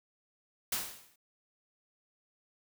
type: noise with exponential decay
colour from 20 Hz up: white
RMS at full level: -30 dBFS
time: 0.72-1.16 s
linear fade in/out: 5 ms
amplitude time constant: 95 ms
effects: none